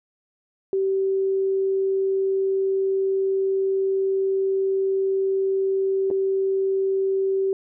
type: tone with dropouts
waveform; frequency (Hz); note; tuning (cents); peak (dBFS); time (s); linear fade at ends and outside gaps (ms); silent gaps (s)
sine; 386.1; G4; -26; -19; 0.73-7.53; 1; 6.103-6.111
effects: none